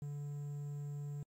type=tone with quantisation; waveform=triangle; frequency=144.8 Hz; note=D3; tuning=24 cents flat; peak=-38 dBFS; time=0.02-1.23 s; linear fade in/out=2 ms; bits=11; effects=AAC 48 kbps